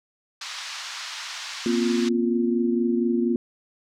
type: band-pass noise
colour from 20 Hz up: white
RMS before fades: -35 dBFS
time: 0.41-2.09 s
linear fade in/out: 5 ms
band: 940 to 5700 Hz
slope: 24 dB/octave
type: chord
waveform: sine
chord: Bb suspended second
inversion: none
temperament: equal with one note detuned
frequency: 237.4 / 261.6 / 349.2 Hz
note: Bb3 / C4 / F4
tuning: +32 / 0 / 0 cents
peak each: -22 / -28 / -24 dBFS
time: 1.66-3.36 s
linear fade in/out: 2 ms
effects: none